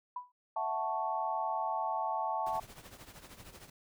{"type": "tone with exponential decay", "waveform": "sine", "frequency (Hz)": 987.8, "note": "B5", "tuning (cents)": 0, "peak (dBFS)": -33, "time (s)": [0.16, 0.32], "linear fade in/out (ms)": 5, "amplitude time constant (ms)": 34}
{"type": "chord", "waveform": "sine", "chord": "F# minor seventh", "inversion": "third", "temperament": "equal", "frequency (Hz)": [659.3, 740, 880, 1108.7], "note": ["E5", "F#5", "A5", "C#6"], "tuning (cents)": [0, 0, 0, 0], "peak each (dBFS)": [-39, -38, -34, -39], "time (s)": [0.56, 2.6], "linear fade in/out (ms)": 5}
{"type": "noise with tremolo", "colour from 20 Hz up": "pink", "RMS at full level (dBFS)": -49, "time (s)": [2.46, 3.7], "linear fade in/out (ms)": 5, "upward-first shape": "triangle", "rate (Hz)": 13, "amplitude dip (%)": 75}
{"effects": []}